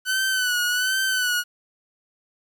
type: tone with vibrato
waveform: sawtooth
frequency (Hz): 1499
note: F#6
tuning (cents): +22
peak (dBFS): -17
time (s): 0.05-1.44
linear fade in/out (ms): 50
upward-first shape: sine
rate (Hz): 1.3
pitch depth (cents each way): 58
effects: 9-bit